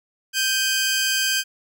15% pulse tone pair together, 1568 / 2491 Hz, G6 / D#7, 0 / +1 cents, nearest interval minor sixth, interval 801 cents, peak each -14 / -18 dBFS, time 0.33-1.44 s, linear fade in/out 50 ms, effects none

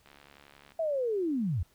click train, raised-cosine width 0.3 ms, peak -37 dBFS, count 48, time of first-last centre 0.06-0.72 s, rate 71.2 Hz
sine linear sweep, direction down, 668 to 70.8 Hz, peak -27 dBFS, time 0.79-1.63 s, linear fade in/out 5 ms
effects pink hiss -66 dBFS RMS until 1.74 s

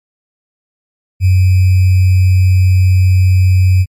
sine tone with sample-and-hold, 92.5 Hz, F#2, in tune, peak -5 dBFS, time 1.2-3.86 s, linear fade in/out 50 ms, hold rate 2450 Hz, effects MP3 64 kbps

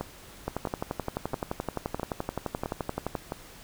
two click trains, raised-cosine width 1 ms, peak -15 / -17 dBFS, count 32 / 6, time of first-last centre 0.48-3.152 / 0.01-3.321 s, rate 11.6 / 1.51 Hz, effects pink hiss -49 dBFS RMS until 3.63 s

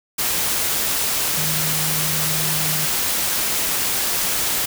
sine tone in noise, 155.56 Hz, D#3, in tune, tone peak -27 dBFS, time 1.37-2.86 s, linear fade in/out 10 ms, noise white, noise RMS -21 dBFS, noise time 0.18-4.66 s, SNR -9 dB, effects none

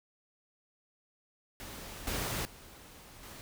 pink noise with level steps, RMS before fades -45 / -35 / -53 / -48 dBFS, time 1.6-3.41 s, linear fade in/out 0 ms, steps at 2.07 / 2.45 / 3.23 s, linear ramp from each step 2 ms, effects none

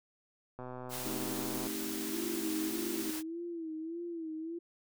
click train, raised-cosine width 1 ms, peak -30 dBFS, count 137, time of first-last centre 0.59-1.669 s, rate 126 Hz
white noise, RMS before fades -41 dBFS, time 0.89-3.23 s, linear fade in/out 50 ms
sine chord, A half-diminished seventh, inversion none, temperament just, 220 / 264 / 316.8 / 396 Hz, A3 / C4 / Eb4 / G4, 0 / +16 / +31 / +18 cents, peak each -43 / -44 / -40 / -44 dBFS, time 1.05-3.11 s, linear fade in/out 5 ms
sine tone with vibrato, 329.6 Hz, E4, in tune, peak -37 dBFS, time 2.13-4.59 s, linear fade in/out 10 ms, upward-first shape sine, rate 1.7 Hz, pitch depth 83 cents each way
effects none

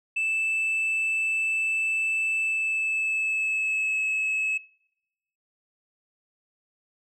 sine tone with pitch glide, 2637 to 2587 Hz, E7 to E7, 0 to -33 cents, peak -21 dBFS, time 0.16-4.58 s, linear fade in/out 10 ms, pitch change -33 cents, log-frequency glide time 2.38-4.01 s, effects noise-tail reverb RT60 0.9 s tail -24 dB re dry + tanh soft clip ceiling -22 dBFS

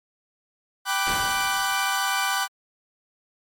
sawtooth chord, G major seventh, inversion none, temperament equal with one note detuned, 784 / 987.8 / 1174.7 / 1492 Hz, G5 / B5 / D6 / F#6, 0 / 0 / 0 / +14 cents, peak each -24 / -26 / -24 / -23 dBFS, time 0.85-2.48 s, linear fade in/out 50 ms
pink noise with exponential decay, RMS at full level -29 dBFS, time 1.07-2.13 s, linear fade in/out 0 ms, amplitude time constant 230 ms
effects MP3 64 kbps

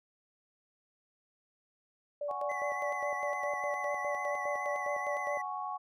sine tone with tremolo, 582 Hz, D5, 16 cents flat, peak -33 dBFS, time 2.21-5.38 s, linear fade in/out 5 ms, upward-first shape square, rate 4.9 Hz, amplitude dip 75%
sine chord, F# suspended second, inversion none, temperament equal, 740 / 830.6 / 1108.7 Hz, F#5 / G#5 / C#6, 0 / 0 / 0 cents, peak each -40 / -40 / -38 dBFS, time 2.28-5.78 s, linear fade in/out 20 ms
triangle tone with vibrato, 2000 Hz, B6, 21 cents sharp, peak -37 dBFS, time 2.49-5.42 s, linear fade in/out 10 ms, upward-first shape sine, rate 7.1 Hz, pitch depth 34 cents each way
effects none

